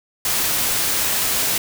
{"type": "noise", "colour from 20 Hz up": "white", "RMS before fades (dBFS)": -20, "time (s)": [0.25, 1.58], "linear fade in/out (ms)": 2, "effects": []}